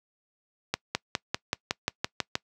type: accelerating click train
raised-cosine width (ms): 0.2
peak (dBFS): -8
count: 10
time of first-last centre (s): 0.74-2.354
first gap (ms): 210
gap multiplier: 0.96
effects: noise-tail reverb RT60 0.1 s tail -24 dB re dry + high-pass 80 Hz 12 dB/octave